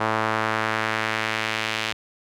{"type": "tone with band-pass filter sweep", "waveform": "sawtooth", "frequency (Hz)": 110, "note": "A2", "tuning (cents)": 0, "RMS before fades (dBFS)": -25, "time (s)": [0, 1.93], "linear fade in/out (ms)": 10, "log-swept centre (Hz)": [1100, 2900], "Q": 1.3, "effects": []}